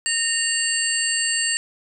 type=tone cluster; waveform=sine; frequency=1837 / 2797 / 4549 / 7540 / 8160 Hz; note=A#6 / F7 / C#8 / A#8 / C9; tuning=-26 / +2 / +44 / +19 / -44 cents; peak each=-26 dBFS; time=0.06-1.57 s; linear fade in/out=0 ms; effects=none